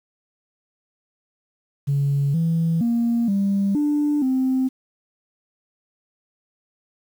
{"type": "tone with pitch steps", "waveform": "sine", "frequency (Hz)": [140.8, 165, 234.3, 198.3, 294.8, 260.5], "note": ["C#3", "E3", "A#3", "G3", "D4", "C4"], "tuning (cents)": [27, 2, 9, 20, 7, -7], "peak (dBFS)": -16, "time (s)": [1.87, 4.69], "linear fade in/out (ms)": 20, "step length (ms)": 470, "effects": ["tanh soft clip ceiling -14 dBFS", "8-bit"]}